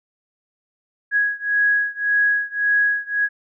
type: beating tone pair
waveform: sine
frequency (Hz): 1661.2 / 1663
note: G#6 / G#6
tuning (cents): 0 / +2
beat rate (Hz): 1.8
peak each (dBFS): -19 / -20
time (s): 1.11-3.29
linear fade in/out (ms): 50
effects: none